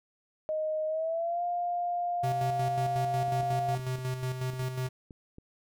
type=tone with pitch glide; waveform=sine; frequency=622.3 to 702.6 Hz; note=D#5 to F5; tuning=0 to +10 cents; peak=-28 dBFS; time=0.49-3.75 s; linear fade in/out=0 ms; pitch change=+210 cents; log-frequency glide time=0.87-1.43 s
type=tone with tremolo; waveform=square; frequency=128.6 Hz; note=C3; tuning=30 cents flat; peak=-30 dBFS; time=2.23-4.89 s; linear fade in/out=10 ms; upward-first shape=square; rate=5.5 Hz; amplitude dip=50%
type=clicks; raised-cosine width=3 ms; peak=-34 dBFS; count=11; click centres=3.282 / 3.399 / 3.431 / 3.53 / 3.795 / 3.986 / 4.229 / 4.535 / 4.624 / 5.108 / 5.384 s
effects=none